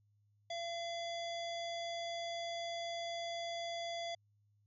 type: harmonic tone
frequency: 681 Hz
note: F5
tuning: 44 cents flat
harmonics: 1 / 3 / 5 / 7 / 9 / 10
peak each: -40 / -49 / -46 / -52 / -58 / -61 dBFS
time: 0.5-4.15 s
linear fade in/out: 5 ms
effects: added 103 Hz sine -70 dBFS peak until 4.66 s